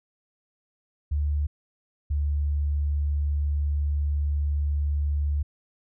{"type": "tone pair in turn", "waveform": "sine", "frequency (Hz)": [73.42, 72.83], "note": ["D2", "D2"], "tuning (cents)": [0, -14], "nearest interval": "unison", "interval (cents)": 14, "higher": "first", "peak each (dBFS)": -22, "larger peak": "neither", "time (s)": [[1.11, 1.47], [2.1, 5.43]], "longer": "second", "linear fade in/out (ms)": 10, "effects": []}